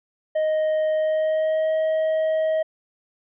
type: tone with pitch glide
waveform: triangle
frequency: 623 to 632.8 Hz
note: D#5 to D#5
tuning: +2 to +29 cents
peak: -17 dBFS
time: 0.35-2.63 s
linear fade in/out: 10 ms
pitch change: +27 cents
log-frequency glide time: 0.94-1.74 s
effects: resampled to 8000 Hz